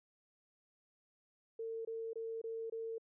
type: tone bursts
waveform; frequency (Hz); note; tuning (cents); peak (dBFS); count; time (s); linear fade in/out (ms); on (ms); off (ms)
sine; 452.2; A4; +47; -39; 5; 1.59-2.982; 5; 260; 23
effects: none